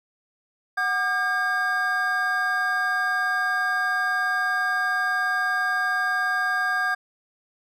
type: tone cluster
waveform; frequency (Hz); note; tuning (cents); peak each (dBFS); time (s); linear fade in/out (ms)
triangle; 740 / 1201 / 1614; F#5 / D6 / G#6; 0 / +38 / -50; -27 / -27 / -21; 0.77-6.95; 10
effects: none